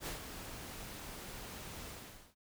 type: noise with ADSR envelope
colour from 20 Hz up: pink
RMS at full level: -40 dBFS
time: 0-2.35 s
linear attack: 65 ms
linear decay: 120 ms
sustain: -7 dB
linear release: 470 ms
effects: none